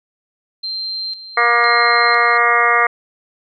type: tone with tremolo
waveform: sine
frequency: 4146 Hz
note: C8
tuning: 17 cents flat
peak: -21 dBFS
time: 0.63-2.38 s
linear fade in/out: 10 ms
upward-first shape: square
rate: 0.99 Hz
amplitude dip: 70%
type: harmonic tone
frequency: 237.2 Hz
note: A#3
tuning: 30 cents sharp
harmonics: 2 / 3 / 4 / 5 / 6 / 7 / 8 / 9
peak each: -22 / -20 / -25 / -15 / -21 / -24 / -17 / -18 dBFS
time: 1.37-2.87 s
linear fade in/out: 5 ms
effects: none